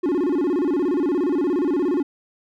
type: tone with vibrato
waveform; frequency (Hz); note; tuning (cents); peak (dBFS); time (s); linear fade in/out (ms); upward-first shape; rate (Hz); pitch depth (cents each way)
triangle; 320; D#4; +49; -16; 0.03-2.03; 10; square; 17; 210
effects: none